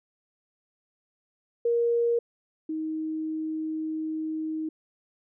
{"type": "tone pair in turn", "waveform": "sine", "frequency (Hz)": [470.3, 314.7], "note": ["A#4", "D#4"], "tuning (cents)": [15, 20], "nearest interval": "perfect fifth", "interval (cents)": 695, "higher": "first", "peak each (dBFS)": [-21, -28], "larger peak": "first", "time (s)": [[1.65, 2.19], [2.69, 4.69]], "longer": "second", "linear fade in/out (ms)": 5, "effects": []}